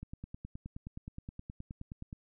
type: click train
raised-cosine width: 5 ms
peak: -30 dBFS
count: 21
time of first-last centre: 0.03-2.129 s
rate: 9.53 Hz
effects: none